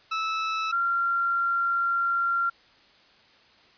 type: tone pair in turn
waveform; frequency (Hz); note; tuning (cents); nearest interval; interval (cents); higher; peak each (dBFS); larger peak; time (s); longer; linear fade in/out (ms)
sawtooth / sine; 1309 / 1378.8; E6 / F6; -13 / -23; minor second; 90; second; -22; neither; 0.11-0.72 / 0.72-2.5; second; 10
effects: white hiss -57 dBFS RMS until 3.77 s + resampled to 11025 Hz